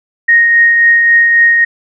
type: tone with tremolo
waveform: sine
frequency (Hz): 1864.7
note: A#6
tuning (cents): 0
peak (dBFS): -3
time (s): 0.28-1.65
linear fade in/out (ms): 10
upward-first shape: triangle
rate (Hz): 3.7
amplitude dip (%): 35
effects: none